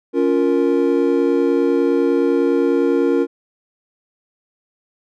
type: chord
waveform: triangle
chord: Bb minor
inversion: first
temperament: just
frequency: 279.7 / 349.6 / 466.2 Hz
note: Db4 / F4 / Bb4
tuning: +16 / +2 / 0 cents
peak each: -16 dBFS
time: 0.13-3.27 s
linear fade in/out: 50 ms
effects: none